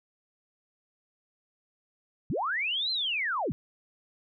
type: linear two-way sweep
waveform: sine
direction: up then down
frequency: 94.5 to 4186 to 94.5 Hz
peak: -27 dBFS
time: 2.3-3.52 s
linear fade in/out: 0 ms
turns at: 2.91 s
effects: none